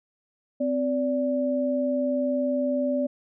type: tone pair together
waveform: sine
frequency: 258.4 / 580 Hz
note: C4 / D5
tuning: -21 / -22 cents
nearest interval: octave + major second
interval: 1399 cents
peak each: -25 dBFS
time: 0.6-3.07 s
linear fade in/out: 10 ms
effects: none